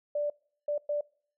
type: tone bursts at uneven times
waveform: sine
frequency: 587.3 Hz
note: D5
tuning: in tune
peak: -27 dBFS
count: 3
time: 0.15-0.3 / 0.68-0.78 / 0.89-1.01 s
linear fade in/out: 5 ms
effects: noise-tail reverb RT60 0.6 s tail -26 dB re dry